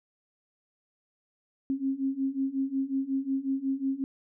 sine beating tone pair, 266.7 / 272.2 Hz, C4 / C#4, +33 / -31 cents, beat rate 5.5 Hz, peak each -31 / -29 dBFS, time 1.7-4.04 s, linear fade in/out 0 ms, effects none

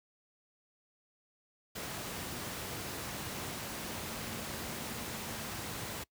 sine tone in noise, 224.1 Hz, A3, 32 cents sharp, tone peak -49 dBFS, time 3.68-5.51 s, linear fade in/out 10 ms, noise pink, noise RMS -40 dBFS, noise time 1.75-6.04 s, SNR -12 dB, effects noise-tail reverb RT60 0.1 s tail -23 dB re dry + high-pass 80 Hz 12 dB/octave

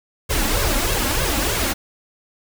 pink noise with flanger, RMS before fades -20 dBFS, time 0.29-1.74 s, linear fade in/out 20 ms, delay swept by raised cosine 1.8 to 3.7 ms, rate 3.2 Hz, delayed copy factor +0.8, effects none

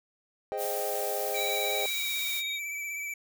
triangle chord, Ab major seventh, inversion none, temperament equal, 415.3 / 523.3 / 622.3 / 784 Hz, Ab4 / C5 / Eb5 / G5, 0 / 0 / 0 / 0 cents, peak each -34 dBFS, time 0.52-1.86 s, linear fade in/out 0 ms
blue noise, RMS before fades -36 dBFS, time 0.57-2.43 s, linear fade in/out 50 ms
square tone with vibrato, 2312 Hz, D7, 28 cents flat, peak -34 dBFS, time 1.34-3.14 s, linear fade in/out 5 ms, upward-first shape triangle, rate 16 Hz, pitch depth 37 cents each way
sine tone with pitch glide, 3900 to 3730 Hz, B7 to A#7, -23 to 0 cents, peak -33 dBFS, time 1.34-2.6 s, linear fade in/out 50 ms, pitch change -77 cents, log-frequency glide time 1.6-2.35 s
effects none

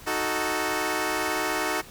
10% pulse chord, D# diminished, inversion none, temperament equal, 311.1 / 370 / 440 Hz, D#4 / F#4 / A4, 0 / 0 / 0 cents, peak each -21 / -21 / -22 dBFS, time 0.06-1.82 s, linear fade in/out 20 ms, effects pink hiss -46 dBFS RMS until 1.9 s

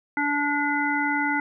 harmonic tone, 289.7 Hz, D4, 24 cents flat, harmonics 1 / 3 / 5 / 7, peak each -27 / -27 / -27 / -27 dBFS, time 0.17-1.4 s, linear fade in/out 2 ms, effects none

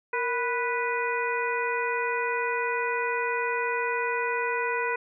harmonic tone with a mistuned harmonic, 493 Hz, B4, 3 cents flat, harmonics 1 / 2 / 3 / 4 / 5, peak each -30 / -30 / -32 / -33 / -34 dBFS, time 0.13-4.96 s, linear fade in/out 5 ms, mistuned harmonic 1, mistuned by -88 cents, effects none

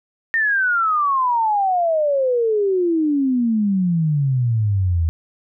sine exponential sweep, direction down, 1846 to 79.2 Hz, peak -15 dBFS, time 0.34-5.09 s, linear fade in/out 0 ms, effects none

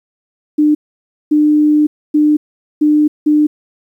sine tone bursts at uneven times, 300.5 Hz, D4, 40 cents sharp, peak -7 dBFS, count 5, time 0.58-0.75 / 1.31-1.87 / 2.14-2.37 / 2.81-3.08 / 3.26-3.47 s, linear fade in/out 10 ms, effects 8-bit

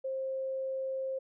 sine tone, 530 Hz, C5, 22 cents sharp, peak -32 dBFS, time 0.04-1.19 s, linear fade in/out 10 ms, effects none

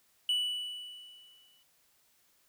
triangle tone with exponential decay, 2960 Hz, F#7, in tune, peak -24 dBFS, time 0.29-1.63 s, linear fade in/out 2 ms, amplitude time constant 290 ms, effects white hiss -69 dBFS RMS until 2.48 s

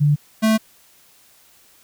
sine / square tone pair in turn, 146.83 / 219.5 Hz, D3 / A3, 0 / -4 cents, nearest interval perfect fifth, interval 696 cents, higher second, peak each -12 / -14 dBFS, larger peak first, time 0-0.16 / 0.42-0.58 s, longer neither, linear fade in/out 20 ms, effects white hiss -53 dBFS RMS until 1.83 s

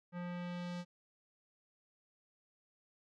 square tone with low-pass filter sweep, 176.2 Hz, F3, 16 cents sharp, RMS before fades -42 dBFS, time 0.12-0.85 s, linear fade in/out 50 ms, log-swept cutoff 1700 to 5700 Hz, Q 1.2, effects none

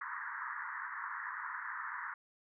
white band-pass noise, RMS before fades -42 dBFS, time 0.01-2.14 s, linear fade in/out 2 ms, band 930 to 1900 Hz, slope 96 dB/octave, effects none

